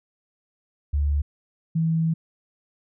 sine tone pair in turn, 72.4 / 162.53 Hz, D2 / E3, -24 / -24 cents, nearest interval octave + major second, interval 1400 cents, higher second, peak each -19 dBFS, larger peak neither, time 0.93-1.22 / 1.75-2.14 s, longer second, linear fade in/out 10 ms, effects none

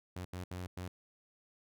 sawtooth tone bursts at uneven times, 90.5 Hz, F#2, 38 cents flat, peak -36 dBFS, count 4, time 0.16-0.25 / 0.33-0.44 / 0.51-0.67 / 0.77-0.88 s, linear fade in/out 5 ms, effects none

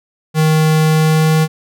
square tone with pitch glide, 156.6 to 157.6 Hz, D#3 to D#3, +11 to +23 cents, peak -10 dBFS, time 0.34-1.48 s, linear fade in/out 50 ms, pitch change +12 cents, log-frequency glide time 0.84-1.37 s, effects none

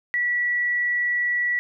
sine tone, 1945 Hz, B6, 27 cents flat, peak -20 dBFS, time 0.14-1.59 s, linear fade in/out 0 ms, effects none

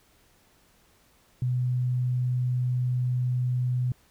sine tone, 125.1 Hz, B2, 23 cents sharp, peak -23 dBFS, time 1.42-3.92 s, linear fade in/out 2 ms, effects pink hiss -62 dBFS RMS until 4.1 s

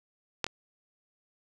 clicks, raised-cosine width 0.2 ms, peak -10 / -18 dBFS, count 2, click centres 0.443 / 0.466 s, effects none

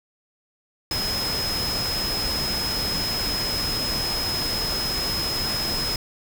sine tone in noise, 5120 Hz, D#8, 49 cents sharp, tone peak -25 dBFS, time 0.91-5.96 s, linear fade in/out 2 ms, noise pink, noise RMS -29 dBFS, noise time 0.91-5.96 s, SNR +1 dB, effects none

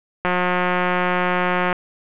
click train, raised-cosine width 0.5 ms, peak -5 dBFS, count 267, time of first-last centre 0.25-1.728 s, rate 180 Hz, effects resampled to 8000 Hz + 7-bit

